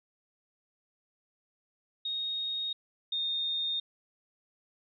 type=tone pair in turn; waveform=sine; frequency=3729 / 3669 Hz; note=A#7 / A#7; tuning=0 / -28 cents; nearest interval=unison; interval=28 cents; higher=first; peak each=-31 / -29 dBFS; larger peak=second; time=2.05-2.73 / 3.12-3.8 s; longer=neither; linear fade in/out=5 ms; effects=none